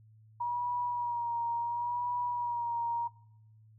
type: tone with vibrato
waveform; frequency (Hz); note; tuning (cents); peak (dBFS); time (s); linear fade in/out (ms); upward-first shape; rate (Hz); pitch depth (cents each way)
sine; 955; A#5; +42; -30; 0.4-3.08; 10; sine; 0.71; 32
effects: noise-tail reverb RT60 0.7 s tail -21 dB re dry + added 109 Hz sine -56 dBFS peak until 3.78 s